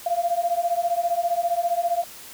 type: beating tone pair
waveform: sine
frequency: 682 / 697 Hz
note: F5 / F5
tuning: -41 / -4 cents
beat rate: 15 Hz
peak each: -24 / -23 dBFS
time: 0.06-2.04 s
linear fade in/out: 5 ms
effects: white hiss -42 dBFS RMS until 2.33 s